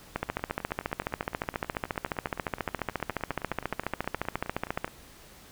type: two click trains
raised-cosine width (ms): 0.5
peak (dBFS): -24 / -13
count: 45 / 68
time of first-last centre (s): 0.29-4.878 / 0.16-4.845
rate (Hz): 9.59 / 14.3
effects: pink hiss -52 dBFS RMS until 5.51 s